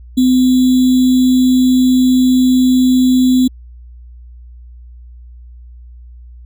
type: tone with sample-and-hold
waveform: sine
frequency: 254.8 Hz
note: C4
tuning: 46 cents flat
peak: -7 dBFS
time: 0.17-3.48 s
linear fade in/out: 10 ms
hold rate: 3675 Hz
effects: added 60 Hz sine -33 dBFS peak until 6.45 s